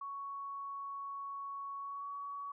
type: tone with pitch glide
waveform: sine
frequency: 1113 to 1127.9 Hz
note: C#6 to C#6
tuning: +7 to +30 cents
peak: -40 dBFS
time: 0.01-2.52 s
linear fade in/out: 5 ms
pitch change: +23 cents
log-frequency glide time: 1.78-2.13 s
effects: none